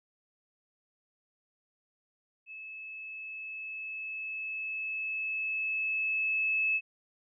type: tone with level ramp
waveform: sine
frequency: 2600 Hz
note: E7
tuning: 24 cents flat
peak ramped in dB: -42 to -25 dBFS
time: 2.46-6.81 s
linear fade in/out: 50 ms
effects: none